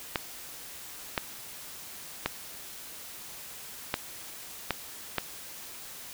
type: clicks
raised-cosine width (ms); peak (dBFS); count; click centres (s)
0.3; -10; 6; 0.158 / 1.178 / 2.26 / 3.941 / 4.707 / 5.183
effects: white hiss -44 dBFS RMS until 6.13 s